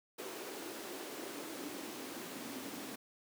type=noise with high-pass filter sweep; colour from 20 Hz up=pink; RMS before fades=-45 dBFS; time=0.18-2.96 s; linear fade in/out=10 ms; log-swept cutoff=380 to 250 Hz; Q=3.1; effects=none